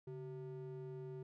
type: ring-modulated tone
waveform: triangle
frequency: 262 Hz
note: C4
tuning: 2 cents sharp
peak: -40 dBFS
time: 0.07-1.23 s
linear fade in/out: 5 ms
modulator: 120 Hz
effects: none